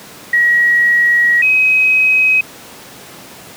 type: tone pair in turn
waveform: sine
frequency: 1908 / 2534 Hz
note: A#6 / D#7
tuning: +40 / +31 cents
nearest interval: perfect fourth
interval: 491 cents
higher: second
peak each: -8 dBFS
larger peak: neither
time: 0.33-1.42 / 1.42-2.41 s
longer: first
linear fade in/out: 5 ms
effects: pink hiss -35 dBFS RMS until 3.56 s + high-pass 150 Hz 12 dB/octave